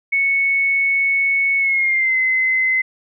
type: tone with pitch glide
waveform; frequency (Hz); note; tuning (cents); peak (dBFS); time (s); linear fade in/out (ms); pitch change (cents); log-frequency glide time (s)
sine; 2211 to 2051; C#7 to C7; -5 to -35; -14; 0.12-2.82; 10; -130; 1.58-2.17
effects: none